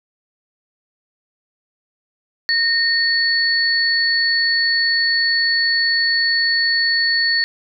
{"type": "tone pair together", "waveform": "sine", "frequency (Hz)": [1843, 4429], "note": ["A#6", "C#8"], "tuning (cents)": [-20, -2], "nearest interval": "octave + minor third", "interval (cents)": 1518, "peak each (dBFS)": -17, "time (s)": [2.49, 7.44], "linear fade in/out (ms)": 0, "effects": []}